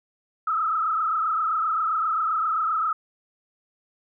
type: tone with frequency modulation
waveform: sine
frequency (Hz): 1289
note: E6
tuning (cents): -39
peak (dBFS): -21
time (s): 0.47-2.93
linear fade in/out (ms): 5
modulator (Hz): 27.6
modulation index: 2
effects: none